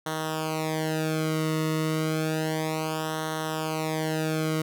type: tone with flanger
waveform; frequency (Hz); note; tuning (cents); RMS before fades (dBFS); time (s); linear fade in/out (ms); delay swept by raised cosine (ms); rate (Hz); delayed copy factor
sawtooth; 157.5; D#3; +21; -28; 0.06-4.62; 5; 0.41 to 1.25; 0.31; -0.9
effects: none